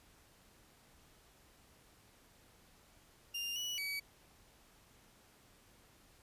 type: tone with pitch steps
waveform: 30% pulse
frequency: 2800 / 2940 / 2273 Hz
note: F7 / F#7 / C#7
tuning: +4 / -12 / +43 cents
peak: -35 dBFS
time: 3.34-4 s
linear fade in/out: 10 ms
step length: 220 ms
effects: pink hiss -65 dBFS RMS until 6.22 s + resampled to 32000 Hz